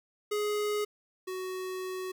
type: tone pair in turn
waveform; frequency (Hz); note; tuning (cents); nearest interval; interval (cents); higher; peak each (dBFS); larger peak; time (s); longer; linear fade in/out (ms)
square; 418 / 372.1; G#4 / F#4; +11 / +10; major second; 201; first; -29 / -35; first; 0.31-0.85 / 1.27-2.12; second; 10
effects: 11-bit